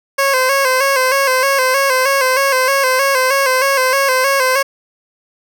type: tone with vibrato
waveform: 15% pulse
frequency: 532 Hz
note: C5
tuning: 29 cents sharp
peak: -5 dBFS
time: 0.18-4.63 s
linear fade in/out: 10 ms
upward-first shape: square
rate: 3.2 Hz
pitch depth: 56 cents each way
effects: none